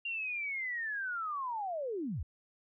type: linear sweep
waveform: sine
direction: down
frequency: 2794 to 51.91 Hz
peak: -34 dBFS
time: 0.05-2.23 s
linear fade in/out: 5 ms
effects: none